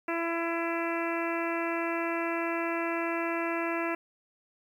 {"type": "harmonic tone", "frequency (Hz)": 335.2, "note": "E4", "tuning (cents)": 29, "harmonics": [1, 2, 3, 4, 5, 6, 7, 8], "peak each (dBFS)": [-32, -35, -37, -38, -39, -40, -40, -41], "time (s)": [0.08, 3.95], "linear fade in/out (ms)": 5, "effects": ["10-bit"]}